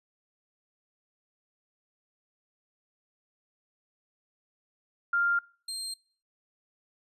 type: tone pair in turn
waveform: sine / 30% pulse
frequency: 1396.9 / 4186 Hz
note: F6 / C8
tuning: 0 / 0 cents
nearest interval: octave + perfect fifth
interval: 1900 cents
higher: second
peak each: -23 / -31 dBFS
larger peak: first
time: 5.13-5.39 / 5.68-5.94 s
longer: neither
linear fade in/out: 5 ms
effects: noise-tail reverb RT60 0.5 s tail -25 dB re dry + resampled to 32000 Hz